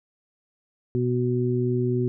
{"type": "harmonic tone", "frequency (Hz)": 123.47, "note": "B2", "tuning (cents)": 0, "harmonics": [1, 2, 3], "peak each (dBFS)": [-24, -27, -25], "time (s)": [0.95, 2.08], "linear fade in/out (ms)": 0, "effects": []}